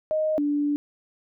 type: tone pair in turn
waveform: sine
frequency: 622 / 291.3 Hz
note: D#5 / D4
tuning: -1 / -14 cents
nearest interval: octave + minor second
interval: 1313 cents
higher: first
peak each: -21 dBFS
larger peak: neither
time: 0.11-0.38 / 0.38-0.76 s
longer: second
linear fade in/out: 0 ms
effects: none